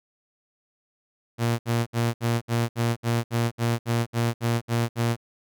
sawtooth tone bursts, 117.3 Hz, A#2, 11 cents sharp, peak -17 dBFS, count 14, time 1.38-5.165 s, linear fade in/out 50 ms, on 210 ms, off 65 ms, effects none

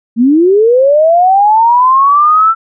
sine linear sweep, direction up, 219.5 to 1346 Hz, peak -4 dBFS, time 0.16-2.55 s, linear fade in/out 50 ms, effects none

